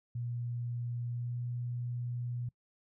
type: tone with pitch glide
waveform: sine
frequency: 120 to 121.46 Hz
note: B2 to B2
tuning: -49 to -28 cents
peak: -34 dBFS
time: 0.15-2.49 s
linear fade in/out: 5 ms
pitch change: +21 cents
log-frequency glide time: 1.1-1.38 s
effects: noise-tail reverb RT60 0.1 s tail -25 dB re dry